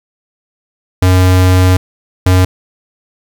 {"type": "tone bursts at uneven times", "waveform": "square", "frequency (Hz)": 92.1, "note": "F#2", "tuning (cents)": -7, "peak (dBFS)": -6, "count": 2, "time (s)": [[1.02, 1.77], [2.26, 2.45]], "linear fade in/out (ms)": 5, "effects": ["7-bit"]}